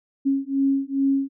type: beating tone pair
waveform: sine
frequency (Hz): 272.3 / 274.7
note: C#4 / C#4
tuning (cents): -31 / -16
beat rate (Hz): 2.4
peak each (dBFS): -22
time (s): 0.25-1.29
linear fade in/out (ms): 20
effects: none